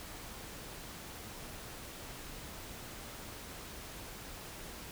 silence, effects pink hiss -47 dBFS RMS until 4.91 s

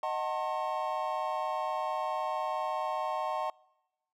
triangle chord, D# diminished seventh, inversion none, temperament just, 622.3 / 746.7 / 896 / 1075.3 Hz, D#5 / F#5 / A5 / C6, 0 / +16 / +31 / +47 cents, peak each -34 dBFS, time 0.03-3.5 s, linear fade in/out 2 ms, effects noise-tail reverb RT60 1.0 s tail -26 dB re dry

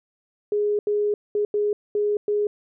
sine tone bursts at uneven times, 415.3 Hz, G#4, in tune, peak -19 dBFS, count 6, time 0.52-0.79 / 0.87-1.14 / 1.35-1.45 / 1.54-1.73 / 1.95-2.17 / 2.28-2.47 s, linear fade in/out 2 ms, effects none

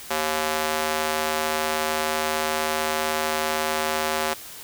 square tone with high-pass filter, 77.78 Hz, D#2, in tune, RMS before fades -25 dBFS, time 0.1-4.34 s, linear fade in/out 10 ms, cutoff 590 Hz, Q 0.87, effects white hiss -40 dBFS RMS until 4.63 s

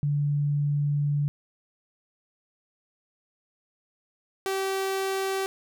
sine / sawtooth tone pair in turn, 145.1 / 385.9 Hz, D3 / G4, -21 / -27 cents, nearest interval octave + perfect fourth, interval 1694 cents, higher second, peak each -22 dBFS, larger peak neither, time 0.03-1.28 / 4.46-5.46 s, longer first, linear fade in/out 0 ms, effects none

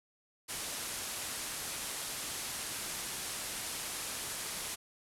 white low-pass noise, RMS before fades -40 dBFS, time 0.48-4.76 s, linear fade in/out 20 ms, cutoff 12000 Hz, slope 48 dB/octave, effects none

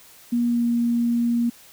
sine tone with pitch glide, 238.6 to 236.3 Hz, A#3 to A#3, +41 to +24 cents, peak -18 dBFS, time 0.32-1.5 s, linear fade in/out 10 ms, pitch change -17 cents, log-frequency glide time 0.47-0.64 s, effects white hiss -49 dBFS RMS until 1.72 s

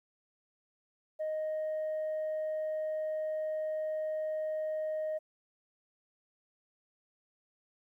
sine tone, 622.3 Hz, D#5, in tune, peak -30 dBFS, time 1.19-5.19 s, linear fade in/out 20 ms, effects tanh soft clip ceiling -30 dBFS + 12-bit

